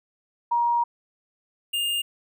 sine / square tone pair in turn, 947 / 2821 Hz, A#5 / F7, +27 / +17 cents, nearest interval octave + perfect fifth, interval 1890 cents, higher second, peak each -19 / -24 dBFS, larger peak first, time 0.51-0.84 / 1.73-2.02 s, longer first, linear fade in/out 10 ms, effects none

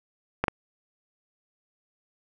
clicks, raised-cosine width 0.5 ms, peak -8 dBFS, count 2, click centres 0.44 / 0.482 s, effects none

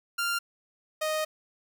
sawtooth tone pair in turn, 1392 / 621.5 Hz, F6 / D#5, -6 / -2 cents, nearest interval octave + major second, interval 1396 cents, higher first, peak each -23 dBFS, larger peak neither, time 0.18-0.39 / 1.01-1.25 s, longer second, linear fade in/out 10 ms, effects none

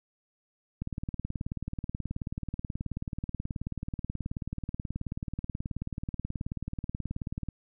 click train, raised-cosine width 5 ms, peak -21 dBFS, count 125, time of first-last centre 0.82-7.487 s, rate 18.6 Hz, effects none

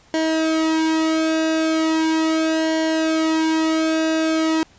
sawtooth tone with flanger, 319.2 Hz, D#4, 44 cents sharp, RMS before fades -19 dBFS, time 0.14-4.63 s, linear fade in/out 0 ms, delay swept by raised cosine 0.8 to 2.2 ms, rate 0.38 Hz, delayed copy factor -0.75, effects pink hiss -52 dBFS RMS until 4.78 s + resampled to 16000 Hz

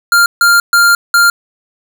square tone bursts at uneven times, 1398 Hz, F6, 1 cent sharp, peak -6 dBFS, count 4, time 0.12-0.26 / 0.41-0.6 / 0.73-0.95 / 1.14-1.3 s, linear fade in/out 2 ms, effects none

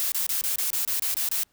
blue noise bursts, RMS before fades -26 dBFS, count 10, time 0-1.434 s, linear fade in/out 0 ms, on 120 ms, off 26 ms, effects pink hiss -66 dBFS RMS until 1.52 s

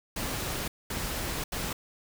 pink noise bursts at uneven times, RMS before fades -33 dBFS, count 3, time 0.16-0.68 / 0.9-1.44 / 1.52-1.73 s, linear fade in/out 5 ms, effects none

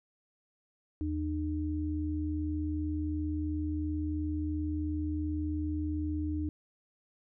sine tone pair together, 80.7 / 303.8 Hz, E2 / D#4, -36 / -41 cents, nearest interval octave + major seventh, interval 2295 cents, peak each -33 / -33 dBFS, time 1.01-6.49 s, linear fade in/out 0 ms, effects none

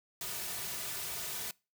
white noise with comb filter, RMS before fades -39 dBFS, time 0.21-1.51 s, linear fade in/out 2 ms, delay 3.7 ms, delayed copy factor -0.65, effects noise-tail reverb RT60 0.3 s tail -24 dB re dry

